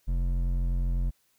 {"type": "tone with hard clipping", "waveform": "sine", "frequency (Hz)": 44, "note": "F1", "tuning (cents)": 14, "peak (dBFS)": -26, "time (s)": [0.07, 1.11], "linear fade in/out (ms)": 20, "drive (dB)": 9, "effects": ["white hiss -69 dBFS RMS until 1.38 s"]}